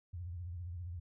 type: tone with vibrato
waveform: sine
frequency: 87.31 Hz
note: F2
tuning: in tune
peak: -40 dBFS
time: 0.13-1 s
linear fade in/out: 10 ms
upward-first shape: triangle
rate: 15 Hz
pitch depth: 140 cents each way
effects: none